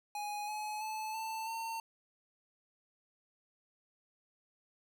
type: tone with pitch steps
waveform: square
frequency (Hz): 830.6 / 849 / 867.9 / 887.1 / 906.8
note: G#5 / G#5 / A5 / A5 / A#5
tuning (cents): 0 / +38 / -24 / +14 / -48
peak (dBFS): -38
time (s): 0.15-1.8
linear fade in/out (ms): 2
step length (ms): 330
effects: none